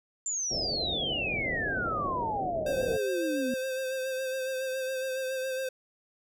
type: exponential sweep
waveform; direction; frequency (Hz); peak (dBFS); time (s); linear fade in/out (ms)
sine; down; 7300 to 239.5; -29; 0.26-3.54; 2
type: low-pass noise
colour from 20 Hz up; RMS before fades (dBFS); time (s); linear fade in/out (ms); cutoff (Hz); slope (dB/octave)
white; -36; 0.5-2.98; 20; 740; 96
type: tone with vibrato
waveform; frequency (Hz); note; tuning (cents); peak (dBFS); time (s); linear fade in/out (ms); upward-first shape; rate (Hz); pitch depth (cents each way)
square; 523.3; C5; 0; -31; 2.66-5.69; 5; sine; 7.2; 28
effects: none